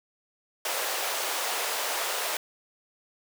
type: high-pass noise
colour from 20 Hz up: pink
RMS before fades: -30 dBFS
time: 0.65-2.37 s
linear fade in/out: 2 ms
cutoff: 500 Hz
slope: 24 dB/octave
effects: none